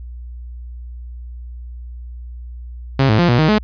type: tone with pitch steps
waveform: sawtooth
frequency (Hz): 135.2 / 108.4 / 174 / 120.7 / 156.3 / 213.1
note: C#3 / A2 / F3 / B2 / D#3 / G#3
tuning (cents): -43 / -25 / -6 / -39 / +8 / +45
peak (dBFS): -7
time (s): 2.99-3.584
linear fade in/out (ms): 5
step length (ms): 99
effects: added 60 Hz sine -29 dBFS peak until 3.63 s + resampled to 11025 Hz